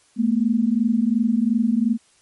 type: tone pair together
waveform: sine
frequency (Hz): 217.2 / 240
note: A3 / B3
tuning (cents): -22 / -49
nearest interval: major second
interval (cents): 173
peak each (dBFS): -19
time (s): 0.16-1.98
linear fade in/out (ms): 50
effects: white hiss -58 dBFS RMS until 2.21 s + MP3 48 kbps